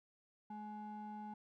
triangle ring-modulated tone, 316.1 Hz, D#4, 27 cents sharp, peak -40 dBFS, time 0.5-1.34 s, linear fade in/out 5 ms, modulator 528 Hz, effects none

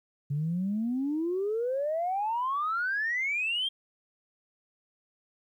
sine exponential sweep, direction up, 138.8 to 3246 Hz, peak -26 dBFS, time 0.3-3.69 s, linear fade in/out 10 ms, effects tanh soft clip ceiling -22 dBFS + 11-bit

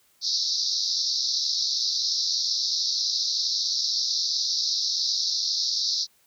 white band-pass noise, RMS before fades -26 dBFS, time 0.21-6.07 s, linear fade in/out 50 ms, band 3900 to 5700 Hz, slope 96 dB/octave, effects white hiss -63 dBFS RMS until 6.26 s

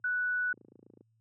sine tone, 1480 Hz, F#6, in tune, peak -28 dBFS, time 0.04-0.53 s, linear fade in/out 5 ms
click train, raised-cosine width 3 ms, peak -36 dBFS, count 14, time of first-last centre 0.54-1.009 s, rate 27.7 Hz
effects added 112 Hz sine -51 dBFS peak until 1.2 s + high-pass 300 Hz 12 dB/octave

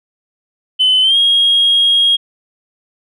sine tone with pitch glide, 3033 to 3270 Hz, F#7 to G#7, +42 to -28 cents, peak -7 dBFS, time 0.79-2.17 s, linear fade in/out 20 ms, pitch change +130 cents, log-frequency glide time 1.02-1.17 s, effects tanh soft clip ceiling -4 dBFS

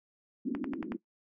white band-pass noise, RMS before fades -36 dBFS, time 0.45-0.97 s, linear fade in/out 10 ms, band 220 to 320 Hz, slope 48 dB/octave
click train, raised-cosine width 0.5 ms, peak -24 dBFS, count 5, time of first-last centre 0.55-0.92 s, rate 10.8 Hz
effects noise-tail reverb RT60 0.1 s tail -17 dB re dry

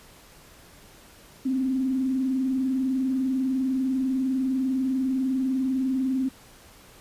sine tone with vibrato, 261.6 Hz, C4, in tune, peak -22 dBFS, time 1.45-6.29 s, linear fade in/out 10 ms, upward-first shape triangle, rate 20 Hz, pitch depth 85 cents each way, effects pink hiss -51 dBFS RMS until 7 s + resampled to 32000 Hz

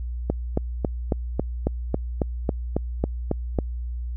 click train, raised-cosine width 2 ms, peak -8 dBFS, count 13, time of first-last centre 0.3-3.588 s, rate 3.65 Hz, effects added 60 Hz sine -27 dBFS peak until 4.16 s

